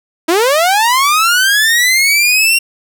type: linear sweep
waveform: sawtooth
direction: up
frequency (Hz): 311.1 to 2770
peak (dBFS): -5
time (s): 0.28-2.59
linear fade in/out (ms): 10
effects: none